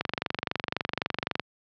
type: click train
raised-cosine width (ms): 0.3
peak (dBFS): -10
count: 34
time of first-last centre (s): 0.01-1.397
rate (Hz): 23.8
effects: high-pass 100 Hz 12 dB/octave + low-pass 5000 Hz 12 dB/octave